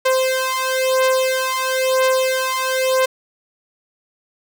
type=beating tone pair; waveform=sawtooth; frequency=520 / 521 Hz; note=C5 / C5; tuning=-11 / -7 cents; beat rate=1 Hz; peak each=-15 dBFS; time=0.05-3.06 s; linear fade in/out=10 ms; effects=none